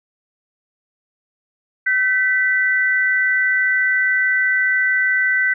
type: tone pair together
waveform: sine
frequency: 1529.4 / 1975.5 Hz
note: G6 / B6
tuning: -43 / 0 cents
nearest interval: major third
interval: 443 cents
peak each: -17 dBFS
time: 1.86-5.54 s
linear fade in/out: 10 ms
effects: none